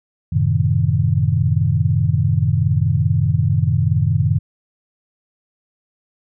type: chord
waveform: sine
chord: F# diminished seventh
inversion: none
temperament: equal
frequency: 92.5 / 110 / 130.81 / 155.56 Hz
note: F#2 / A2 / C3 / Eb3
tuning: 0 / 0 / 0 / 0 cents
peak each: -19 dBFS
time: 0.32-4.39 s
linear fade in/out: 10 ms
effects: none